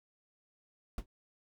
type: noise with exponential decay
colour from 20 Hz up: brown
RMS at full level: -31 dBFS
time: 0.98-1.06 s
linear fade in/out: 2 ms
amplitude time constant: 16 ms
effects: none